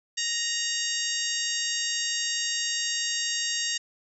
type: harmonic tone with a mistuned harmonic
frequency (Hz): 932.3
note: A#5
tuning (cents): 0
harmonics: 2 / 3 / 4 / 5 / 6 / 7 / 8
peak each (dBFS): -34 / -34 / -34 / -34 / -34 / -34 / -34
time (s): 0.17-3.78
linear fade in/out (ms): 10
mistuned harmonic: 3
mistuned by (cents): +24
effects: none